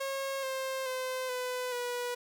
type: tone with pitch steps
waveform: sawtooth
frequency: 543 / 528.8 / 514.9 / 501.4 / 488.2 Hz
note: C#5 / C5 / C5 / B4 / B4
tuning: -36 / +18 / -28 / +26 / -20 cents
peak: -29 dBFS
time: 0-2.15 s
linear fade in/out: 10 ms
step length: 430 ms
effects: none